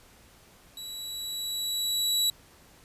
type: tone with level ramp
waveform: sawtooth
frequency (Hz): 3915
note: B7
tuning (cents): -16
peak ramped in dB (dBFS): -35 to -19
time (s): 0.77-2.3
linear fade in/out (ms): 2
effects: pink hiss -56 dBFS RMS until 2.84 s + resampled to 32000 Hz